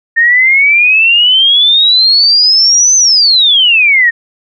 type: exponential two-way sweep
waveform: sine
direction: up then down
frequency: 1820 to 6220 to 1820 Hz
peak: -4 dBFS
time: 0.16-4.11 s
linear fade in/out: 20 ms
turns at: 2.96 s
effects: none